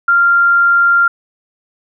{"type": "tone", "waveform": "sine", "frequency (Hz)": 1390, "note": "F6", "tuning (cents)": -9, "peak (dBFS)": -7, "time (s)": [0.08, 1.08], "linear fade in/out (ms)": 5, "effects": []}